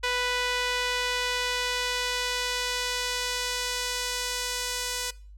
sawtooth tone with band-pass filter sweep, 494.5 Hz, B4, 2 cents sharp, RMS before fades -29 dBFS, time 0.03-5.11 s, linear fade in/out 10 ms, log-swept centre 2700 to 6700 Hz, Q 0.81, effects noise-tail reverb RT60 0.4 s tail -22 dB re dry + added 50 Hz sine -44 dBFS peak until 5.37 s

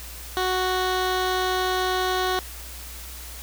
15% pulse tone with low-pass filter, 370 Hz, F#4, in tune, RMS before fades -24 dBFS, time 0.37-2.39 s, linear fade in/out 0 ms, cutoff 4400 Hz, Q 1.5, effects added 60 Hz sine -39 dBFS peak until 3.42 s + white hiss -40 dBFS RMS until 3.42 s

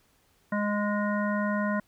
harmonic tone, 206.9 Hz, G#3, 6 cents flat, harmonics 1 / 3 / 5 / 7 / 9, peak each -27 / -32 / -34 / -35 / -37 dBFS, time 0.52-1.8 s, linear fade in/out 5 ms, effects pink hiss -66 dBFS RMS until 1.87 s

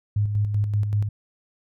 sine tone with tremolo, 103.83 Hz, G#2, in tune, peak -18 dBFS, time 0.16-1.09 s, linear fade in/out 5 ms, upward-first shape square, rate 5.2 Hz, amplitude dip 45%, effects none

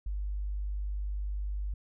sine tone, 50 Hz, G1, 35 cents sharp, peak -31 dBFS, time 0.06-1.74 s, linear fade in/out 5 ms, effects none

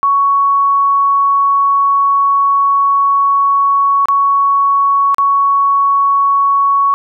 sine tone with dropouts, 1115 Hz, C#6, 10 cents sharp, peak -8 dBFS, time 0.03-6.94 s, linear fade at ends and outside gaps 0 ms, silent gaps 4.056-4.085 / 5.145-5.183 s, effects none

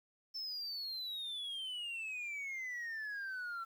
sine exponential sweep, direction down, 5340 to 1338 Hz, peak -37 dBFS, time 0.34-3.65 s, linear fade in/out 20 ms, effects tanh soft clip ceiling -38 dBFS + 11-bit

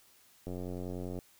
click train, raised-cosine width 2 ms, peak -27 dBFS, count 66, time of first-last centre 0.47-1.189 s, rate 90.4 Hz, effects white hiss -63 dBFS RMS until 1.39 s

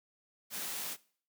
white high-pass noise, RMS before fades -39 dBFS, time 0.5-0.97 s, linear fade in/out 50 ms, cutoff 140 Hz, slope 96 dB/octave, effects noise-tail reverb RT60 0.5 s tail -21 dB re dry

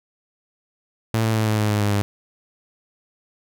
sawtooth tone with pitch steps, 112.6 / 110.99 / 109.39 / 107.83 / 106.28 / 104.76 / 103.25 / 101.77 Hz, A2 / A2 / A2 / A2 / G#2 / G#2 / G#2 / G#2, +40 / +16 / -10 / -34 / +40 / +16 / -10 / -35 cents, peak -14 dBFS, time 1.14-2.02 s, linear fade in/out 0 ms, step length 110 ms, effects none

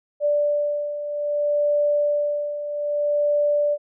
sine beating tone pair, 586 / 586.62 Hz, D5 / D5, -4 / -2 cents, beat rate 0.62 Hz, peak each -26 / -20 dBFS, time 0.2-3.78 s, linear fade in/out 50 ms, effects none

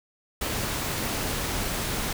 pink noise, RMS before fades -29 dBFS, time 0.41-2.13 s, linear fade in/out 5 ms, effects none

